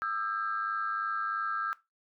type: tone cluster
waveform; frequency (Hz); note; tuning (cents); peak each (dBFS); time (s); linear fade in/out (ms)
sine; 1225 / 1328 / 1605; D#6 / E6 / G6; -27 / +12 / +40; -37 / -31 / -36; 0.02-1.73; 0
effects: noise-tail reverb RT60 0.2 s tail -17 dB re dry + tanh soft clip ceiling -21 dBFS